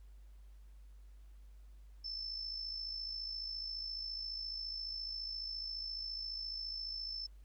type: tone with amplitude modulation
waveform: sine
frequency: 5290 Hz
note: E8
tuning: 5 cents sharp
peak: -37 dBFS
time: 2.04-7.27 s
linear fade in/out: 10 ms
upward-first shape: sine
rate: 54.5 Hz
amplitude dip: 55%
effects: added 50 Hz sine -53 dBFS peak until 7.44 s + pink hiss -75 dBFS RMS until 7.44 s